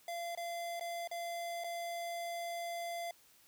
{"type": "tone with dropouts", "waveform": "square", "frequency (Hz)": 686, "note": "F5", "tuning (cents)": -31, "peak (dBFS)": -39, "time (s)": [0.08, 3.11], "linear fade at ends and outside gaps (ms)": 2, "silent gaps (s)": [[0.351, 0.374], [0.797, 0.809], [1.075, 1.113], [1.638, 1.643]], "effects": ["white hiss -65 dBFS RMS until 3.47 s"]}